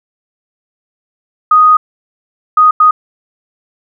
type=tone bursts at uneven times; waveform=sine; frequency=1244.5 Hz; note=D#6; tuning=in tune; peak=-3 dBFS; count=3; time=1.51-1.77 / 2.57-2.71 / 2.8-2.91 s; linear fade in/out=5 ms; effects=none